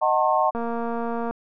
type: chord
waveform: sine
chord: D# diminished seventh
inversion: none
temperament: just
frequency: 622.3 / 746.7 / 896 / 1075.3 Hz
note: D#5 / F#5 / A5 / C6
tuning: 0 / +16 / +31 / +47 cents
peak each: -23 dBFS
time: 0.01-0.51 s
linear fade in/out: 20 ms
type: click train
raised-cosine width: 1 ms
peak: -16 dBFS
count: 178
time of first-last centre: 0.55-1.31 s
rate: 233 Hz
effects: none